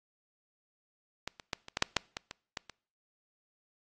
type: clicks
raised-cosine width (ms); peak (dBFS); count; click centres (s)
0.2; -17 / -27 / -14 / -26 / -15 / -7 / -8 / -19 / -24 / -19 / -28; 11; 1.276 / 1.398 / 1.532 / 1.684 / 1.771 / 1.824 / 1.967 / 2.169 / 2.311 / 2.572 / 2.697
effects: noise-tail reverb RT60 0.5 s tail -25 dB re dry + AAC 32 kbps